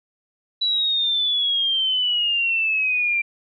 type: exponential sweep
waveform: sine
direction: down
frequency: 3951 to 2358 Hz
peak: -18 dBFS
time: 0.61-3.22 s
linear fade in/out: 10 ms
effects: none